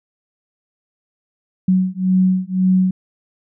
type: beating tone pair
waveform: sine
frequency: 185 / 186.9 Hz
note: F#3 / F#3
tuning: 0 / +18 cents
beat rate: 1.9 Hz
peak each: -16 dBFS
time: 1.68-2.91 s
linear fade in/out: 5 ms
effects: none